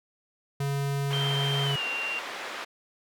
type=tone; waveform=square; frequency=140 Hz; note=C#3; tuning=18 cents sharp; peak=-27 dBFS; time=0.6-1.76 s; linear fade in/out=5 ms
type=band-pass noise; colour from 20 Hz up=white; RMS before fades=-37 dBFS; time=1.1-2.65 s; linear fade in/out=10 ms; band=410 to 2300 Hz; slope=12 dB/octave
type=tone with pitch glide; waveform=sine; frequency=3142 to 2767 Hz; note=G7 to F7; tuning=+3 to -17 cents; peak=-29 dBFS; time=1.13-2.19 s; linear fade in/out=0 ms; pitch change=-220 cents; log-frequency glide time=1.64-1.83 s
effects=none